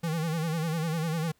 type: tone with vibrato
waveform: square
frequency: 162.1 Hz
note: E3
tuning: 29 cents flat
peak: -28 dBFS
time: 0.03-1.32 s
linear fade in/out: 10 ms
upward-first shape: sine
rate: 10 Hz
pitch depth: 86 cents each way
effects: pink hiss -68 dBFS RMS until 1.39 s